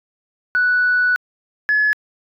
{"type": "tone pair in turn", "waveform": "sine", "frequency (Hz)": [1480, 1705.4], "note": ["F#6", "G#6"], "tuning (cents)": [0, 45], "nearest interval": "major second", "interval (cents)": 245, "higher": "second", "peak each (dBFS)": -12, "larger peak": "neither", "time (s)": [[0.55, 1.16], [1.69, 1.93]], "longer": "first", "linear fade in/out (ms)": 0, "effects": ["tanh soft clip ceiling -9 dBFS"]}